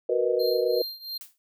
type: chord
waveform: sine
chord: B major seventh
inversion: second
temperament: equal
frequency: 370 / 466.2 / 493.9 / 622.3 Hz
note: F#4 / A#4 / B4 / D#5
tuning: 0 / 0 / 0 / 0 cents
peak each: -28 / -26 / -25 / -30 dBFS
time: 0.09-0.82 s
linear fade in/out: 5 ms
type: tone with tremolo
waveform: square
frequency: 4186 Hz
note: C8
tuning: in tune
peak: -30 dBFS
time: 0.39-1.18 s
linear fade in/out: 10 ms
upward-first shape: triangle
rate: 2.9 Hz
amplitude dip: 90%
type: noise with exponential decay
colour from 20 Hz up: blue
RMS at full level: -38 dBFS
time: 1.21-1.38 s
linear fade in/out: 0 ms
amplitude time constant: 36 ms
effects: none